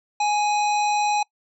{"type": "harmonic tone with a mistuned harmonic", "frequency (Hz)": 834, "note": "G#5", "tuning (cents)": 7, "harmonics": [1, 3, 5, 7, 9], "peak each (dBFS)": [-19, -29, -33, -36, -38], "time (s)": [0.2, 1.23], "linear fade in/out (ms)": 5, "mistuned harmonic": 5, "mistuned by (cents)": -60, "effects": ["noise-tail reverb RT60 0.1 s tail -24 dB re dry"]}